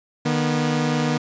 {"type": "tone pair together", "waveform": "sawtooth", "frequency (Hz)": [152.6, 241.9], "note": ["D#3", "B3"], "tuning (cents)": [-33, -36], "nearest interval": "minor sixth", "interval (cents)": 797, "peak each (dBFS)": -18, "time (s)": [0.25, 1.18], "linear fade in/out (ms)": 10, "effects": ["resampled to 16000 Hz"]}